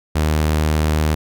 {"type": "tone", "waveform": "sawtooth", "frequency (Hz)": 77.1, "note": "D#2", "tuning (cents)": -15, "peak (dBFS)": -11, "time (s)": [0.15, 1.15], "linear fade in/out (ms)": 10, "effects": []}